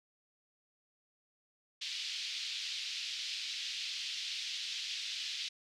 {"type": "band-pass noise", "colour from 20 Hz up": "pink", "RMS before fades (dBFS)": -40, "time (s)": [1.81, 5.49], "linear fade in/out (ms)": 10, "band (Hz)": [2900, 4900], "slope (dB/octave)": 24, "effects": []}